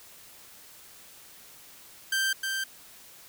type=tone with echo; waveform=sawtooth; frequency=1568 Hz; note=G6; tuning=in tune; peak=-21 dBFS; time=2.12-2.33 s; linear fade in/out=5 ms; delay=310 ms; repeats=1; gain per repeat=-4 dB; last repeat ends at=2.64 s; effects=white hiss -51 dBFS RMS until 3.28 s